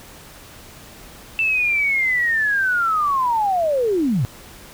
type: linear sweep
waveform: sine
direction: down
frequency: 2669 to 104.3 Hz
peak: -16 dBFS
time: 1.39-4.25 s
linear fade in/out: 0 ms
effects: pink hiss -42 dBFS RMS until 4.73 s